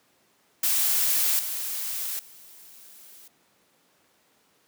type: noise with level steps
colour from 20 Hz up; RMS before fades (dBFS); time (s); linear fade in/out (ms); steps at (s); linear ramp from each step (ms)
blue; -23 / -31 / -49; 0.63-3.28; 5; 1.39 / 2.19; 2
effects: pink hiss -64 dBFS RMS until 4.67 s + high-pass 200 Hz 12 dB/octave